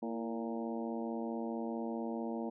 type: harmonic tone with a mistuned harmonic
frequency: 115.5 Hz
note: A#2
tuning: 16 cents flat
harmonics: 2 / 3 / 4 / 5 / 6 / 7 / 8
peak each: -38 / -42 / -44 / -46 / -48 / -49 / -50 dBFS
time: 0.02-2.5 s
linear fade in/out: 10 ms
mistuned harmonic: 3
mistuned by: -55 cents
effects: none